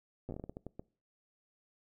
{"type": "slowing click train", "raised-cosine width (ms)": 2, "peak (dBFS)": -29, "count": 12, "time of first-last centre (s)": [0.29, 0.795], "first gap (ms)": 8, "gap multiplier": 1.32, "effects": ["noise-tail reverb RT60 0.4 s tail -23 dB re dry"]}